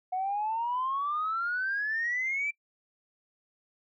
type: exponential sweep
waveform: sine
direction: up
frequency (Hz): 730 to 2351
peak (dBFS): -27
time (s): 0.12-2.51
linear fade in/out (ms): 10
effects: noise-tail reverb RT60 0.1 s tail -25 dB re dry + tanh soft clip ceiling -23 dBFS